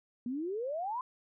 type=exponential sweep; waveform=sine; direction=up; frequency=233.6 to 1046.5 Hz; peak=-33 dBFS; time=0.26-1.01 s; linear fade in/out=2 ms; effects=none